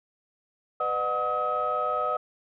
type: tone cluster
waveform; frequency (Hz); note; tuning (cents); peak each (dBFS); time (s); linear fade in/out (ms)
sine; 499.8 / 605 / 734 / 1273; B4 / D#5 / F#5 / D#6; +21 / -49 / -14 / +39; -32 / -30 / -32 / -26; 0.8-2.17; 5
effects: tanh soft clip ceiling -17 dBFS